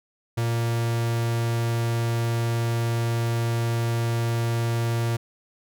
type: tone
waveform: 45% pulse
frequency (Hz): 116.54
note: A#2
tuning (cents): 0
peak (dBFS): -22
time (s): 0.37-5.17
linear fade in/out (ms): 10
effects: none